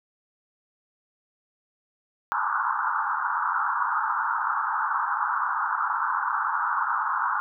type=band-pass noise; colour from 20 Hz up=white; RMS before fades=-26 dBFS; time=2.32-7.4 s; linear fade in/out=0 ms; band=840 to 1500 Hz; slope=96 dB/octave; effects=none